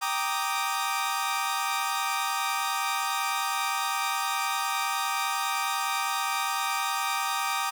sawtooth chord, Eb major seventh, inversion first, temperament equal, 784 / 932.3 / 1174.7 / 1244.5 Hz, G5 / Bb5 / D6 / Eb6, 0 / 0 / 0 / 0 cents, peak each -29 / -29 / -28 / -28 dBFS, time 0.01-7.71 s, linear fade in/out 20 ms, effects none

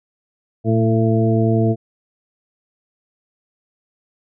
harmonic tone with a mistuned harmonic, 112 Hz, A2, 31 cents sharp, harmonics 1 / 2 / 3 / 4 / 6, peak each -16 / -19 / -21 / -22 / -24 dBFS, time 0.64-1.76 s, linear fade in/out 50 ms, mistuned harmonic 1, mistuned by +37 cents, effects none

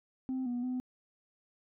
sine tone with pitch steps, 259.9 / 243.4 / 252.9 Hz, C4 / B3 / B3, -11 / -25 / +41 cents, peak -30 dBFS, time 0.29-0.8 s, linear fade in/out 0 ms, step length 170 ms, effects tanh soft clip ceiling -30 dBFS

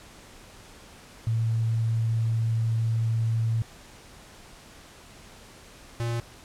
sine / square tone pair in turn, 113.2 / 117.33 Hz, A2 / A#2, +50 / +12 cents, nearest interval minor second, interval 62 cents, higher second, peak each -22 / -27 dBFS, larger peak first, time 1.27-3.62 / 6-6.2 s, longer first, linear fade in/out 0 ms, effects pink hiss -49 dBFS RMS until 6.44 s + low-pass 10000 Hz 12 dB/octave

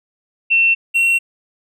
sine / triangle tone pair in turn, 2700 / 2727 Hz, E7 / F7, +41 / -42 cents, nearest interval unison, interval 17 cents, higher second, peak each -10 dBFS, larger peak neither, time 0.5-0.75 / 0.94-1.19 s, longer neither, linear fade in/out 20 ms, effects none

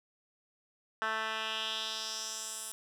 10% pulse tone with band-pass filter sweep, 220 Hz, A3, in tune, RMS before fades -37 dBFS, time 1.02-2.72 s, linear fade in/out 0 ms, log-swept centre 1600 to 9800 Hz, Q 2.4, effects none

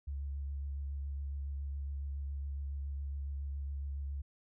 sine tone with vibrato, 70 Hz, C#2, 18 cents sharp, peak -36 dBFS, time 0.07-4.22 s, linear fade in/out 10 ms, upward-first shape triangle, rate 7.2 Hz, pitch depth 26 cents each way, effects none

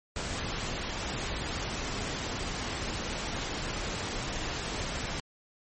pink noise, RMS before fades -34 dBFS, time 0.16-5.2 s, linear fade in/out 2 ms, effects MP3 32 kbps

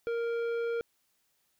sine tone with tanh clipping, 466.2 Hz, A#4, in tune, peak -31 dBFS, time 0.07-0.81 s, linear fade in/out 0 ms, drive 11 dB, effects white hiss -74 dBFS RMS until 1.59 s

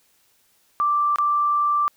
sine tone with dropouts, 1174.7 Hz, D6, in tune, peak -17 dBFS, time 0.8-1.88 s, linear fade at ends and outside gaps 0 ms, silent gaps 1.159-1.185 s, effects white hiss -62 dBFS RMS until 1.96 s

